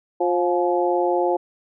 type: harmonic tone with a mistuned harmonic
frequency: 177 Hz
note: F3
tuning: 23 cents sharp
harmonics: 2 / 3 / 4 / 5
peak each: -21 / -23 / -24 / -25 dBFS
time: 0.2-1.37 s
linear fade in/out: 10 ms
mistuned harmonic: 5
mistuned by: -62 cents
effects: none